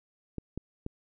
clicks, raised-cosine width 3 ms, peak -22 dBFS, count 3, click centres 0.383 / 0.576 / 0.864 s, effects none

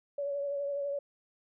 sine tone with vibrato, 566 Hz, C#5, 36 cents sharp, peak -31 dBFS, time 0.18-0.99 s, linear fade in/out 5 ms, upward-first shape triangle, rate 12 Hz, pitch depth 32 cents each way, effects none

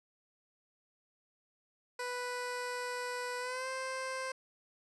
15% pulse tone with pitch glide, 493.9 to 523.3 Hz, B4 to C5, 0 to 0 cents, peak -30 dBFS, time 1.99-4.32 s, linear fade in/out 5 ms, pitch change +100 cents, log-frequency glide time 3.39-3.68 s, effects resampled to 24000 Hz

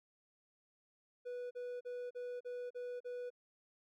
triangle tone bursts, 491.3 Hz, B4, 9 cents flat, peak -39 dBFS, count 7, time 1.25-3.304 s, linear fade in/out 20 ms, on 260 ms, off 39 ms, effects none

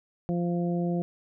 harmonic tone, 173.7 Hz, F3, 9 cents flat, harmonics 1 / 2 / 3 / 4, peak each -26 / -32 / -36 / -38 dBFS, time 0.29-1.02 s, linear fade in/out 0 ms, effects none

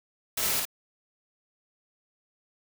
white noise with echo, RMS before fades -29 dBFS, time 0.37-0.6 s, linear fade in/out 5 ms, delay 53 ms, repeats 1, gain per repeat -2 dB, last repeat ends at 0.653 s, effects none

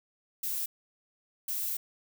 violet noise bursts at uneven times, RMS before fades -33 dBFS, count 2, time 0.43-0.66 / 1.48-1.77 s, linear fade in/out 5 ms, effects none

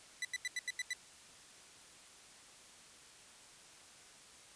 sawtooth tone bursts, 1988 Hz, B6, 11 cents sharp, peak -32 dBFS, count 7, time 0.22-0.933 s, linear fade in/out 2 ms, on 29 ms, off 85 ms, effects white hiss -58 dBFS RMS until 4.55 s + resampled to 22050 Hz

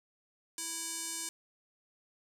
square tone with band-pass filter, 329.6 Hz, E4, in tune, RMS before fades -39 dBFS, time 0.58-1.29 s, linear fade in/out 2 ms, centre 8000 Hz, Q 2.2, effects none

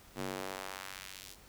square tone with high-pass filter sweep, 47.66 Hz, G1, 48 cents flat, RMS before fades -43 dBFS, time 0.15-1.37 s, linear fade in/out 50 ms, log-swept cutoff 200 to 4800 Hz, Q 0.82, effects pink hiss -58 dBFS RMS until 1.48 s

